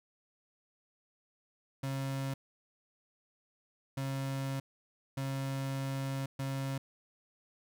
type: tone bursts at uneven times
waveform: 35% pulse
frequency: 135.5 Hz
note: C#3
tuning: 39 cents flat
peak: -32 dBFS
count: 4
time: 1.83-2.34 / 3.97-4.6 / 5.17-6.26 / 6.39-6.78 s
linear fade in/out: 5 ms
effects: none